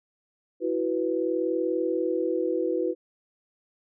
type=chord; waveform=sine; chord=E suspended second; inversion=none; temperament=equal; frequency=329.6 / 370 / 493.9 Hz; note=E4 / F#4 / B4; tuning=0 / 0 / 0 cents; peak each=-28 dBFS; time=0.6-2.95 s; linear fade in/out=50 ms; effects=none